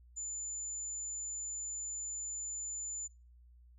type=tone; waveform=sine; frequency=7040 Hz; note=A8; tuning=in tune; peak=-38 dBFS; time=0.16-3.08 s; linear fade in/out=20 ms; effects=noise-tail reverb RT60 0.3 s tail -23 dB re dry + added 60 Hz sine -57 dBFS peak until 3.78 s